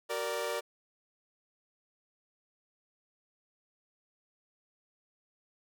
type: chord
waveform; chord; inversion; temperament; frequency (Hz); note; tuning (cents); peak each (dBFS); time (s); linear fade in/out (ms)
sawtooth; Gb augmented; none; equal with one note detuned; 378.9 / 466.2 / 587.3; Gb4 / Bb4 / D5; +41 / 0 / 0; -37 / -32 / -32; 0.09-0.61; 20
effects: none